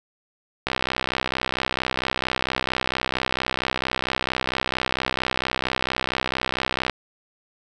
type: click train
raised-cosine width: 0.3 ms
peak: -6 dBFS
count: 402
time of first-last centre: 0.67-6.897 s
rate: 64.4 Hz
effects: none